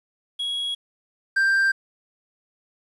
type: tone pair in turn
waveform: triangle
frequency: 3322 / 1579.1 Hz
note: G#7 / G6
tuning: 0 / +12 cents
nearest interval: octave + minor second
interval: 1288 cents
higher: first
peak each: -23 / -15 dBFS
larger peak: second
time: 0.39-0.75 / 1.36-1.72 s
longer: neither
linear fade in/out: 10 ms
effects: resampled to 24000 Hz + 9-bit